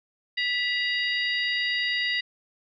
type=harmonic tone with a mistuned harmonic; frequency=949 Hz; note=A#5; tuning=31 cents sharp; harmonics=2 / 3 / 4 / 5; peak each=-26 / -30 / -32 / -34 dBFS; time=0.37-2.21 s; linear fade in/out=10 ms; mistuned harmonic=2; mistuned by=+64 cents; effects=none